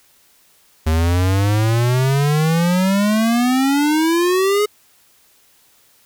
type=exponential sweep; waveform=square; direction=up; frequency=77.78 to 423.6 Hz; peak=-14 dBFS; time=0.86-4.66 s; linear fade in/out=10 ms; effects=white hiss -54 dBFS RMS until 6.05 s

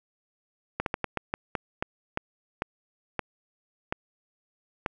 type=slowing click train; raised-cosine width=0.5 ms; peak=-12 dBFS; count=13; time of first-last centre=0.8-4.862 s; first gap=62 ms; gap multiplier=1.28; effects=none

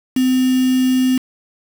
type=tone with quantisation; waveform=sine; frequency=256.9 Hz; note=C4; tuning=32 cents flat; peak=-12 dBFS; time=0.16-1.18 s; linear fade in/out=5 ms; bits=4; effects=none

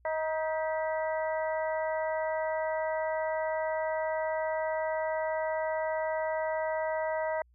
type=harmonic tone with a mistuned harmonic; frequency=315.2 Hz; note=D#4; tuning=23 cents sharp; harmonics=2 / 3 / 4 / 5 / 6; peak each=-30 / -35 / -45 / -43 / -40 dBFS; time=0.05-7.42 s; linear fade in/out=2 ms; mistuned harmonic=6; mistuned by=+60 cents; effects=added 60 Hz sine -60 dBFS peak until 7.54 s

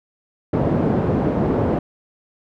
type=band-pass noise; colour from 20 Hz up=pink; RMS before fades=-19 dBFS; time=0.53-1.79 s; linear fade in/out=5 ms; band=120 to 550 Hz; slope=12 dB/octave; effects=none

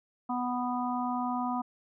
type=harmonic tone; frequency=247.2 Hz; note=B3; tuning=2 cents sharp; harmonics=1 / 3 / 4 / 5; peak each=-32 / -34 / -35 / -38 dBFS; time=0.29-1.62 s; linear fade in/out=10 ms; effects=none

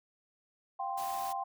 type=chord; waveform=sine; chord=F suspended second; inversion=none; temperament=equal; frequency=698.5 / 784 / 1046.5 Hz; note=F5 / G5 / C6; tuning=0 / 0 / 0 cents; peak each=-41 / -35 / -39 dBFS; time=0.79-1.44 s; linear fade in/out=10 ms
type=noise; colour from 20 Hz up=white; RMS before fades=-46 dBFS; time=0.97-1.33 s; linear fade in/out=10 ms
effects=none

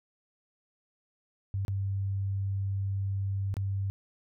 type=tone with dropouts; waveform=sine; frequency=98 Hz; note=G2; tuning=in tune; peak=-28 dBFS; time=1.54-3.9 s; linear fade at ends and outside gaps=0 ms; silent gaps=1.65-1.681 / 3.541-3.568 s; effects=none

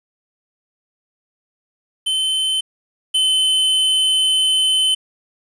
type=tone pair in turn; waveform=square; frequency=3069 / 3053 Hz; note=G7 / G7; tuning=-37 / -46 cents; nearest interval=unison; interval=9 cents; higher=first; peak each=-17 / -14 dBFS; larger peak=second; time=2.06-2.61 / 3.14-4.95 s; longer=second; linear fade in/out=10 ms; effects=resampled to 22050 Hz + 8-bit

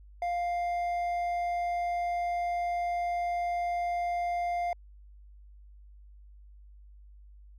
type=tone with hard clipping; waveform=sine; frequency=700 Hz; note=F5; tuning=4 cents sharp; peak=-29 dBFS; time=0.22-4.73 s; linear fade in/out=2 ms; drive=5 dB; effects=added 50 Hz sine -49 dBFS peak until 7.58 s + MP3 96 kbps

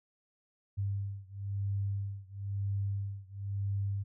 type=beating tone pair; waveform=sine; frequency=99 / 100 Hz; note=G2 / G2; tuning=+18 / +35 cents; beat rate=1 Hz; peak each=-35 / -36 dBFS; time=0.77-4.04 s; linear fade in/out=20 ms; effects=none

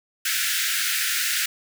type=high-pass noise; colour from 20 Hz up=pink; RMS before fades=-24 dBFS; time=0.25-1.46 s; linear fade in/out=5 ms; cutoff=1400 Hz; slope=96 dB/octave; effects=none

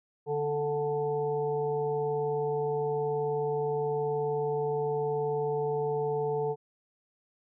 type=harmonic tone; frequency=146.83 Hz; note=D3; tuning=in tune; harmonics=1 / 3 / 5 / 6; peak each=-36 / -28 / -38 / -38 dBFS; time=0.26-6.56 s; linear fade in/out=50 ms; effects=none

